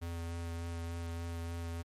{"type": "tone with vibrato", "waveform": "square", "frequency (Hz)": 84.4, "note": "E2", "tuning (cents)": 41, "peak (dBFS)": -38, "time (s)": [0.01, 1.83], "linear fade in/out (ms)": 20, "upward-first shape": "sine", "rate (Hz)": 3.4, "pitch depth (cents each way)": 12, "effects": ["MP3 64 kbps"]}